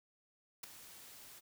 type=noise with ADSR envelope; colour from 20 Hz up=white; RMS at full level=-41 dBFS; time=0.63-1.41 s; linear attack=9 ms; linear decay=6 ms; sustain=-14 dB; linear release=31 ms; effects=none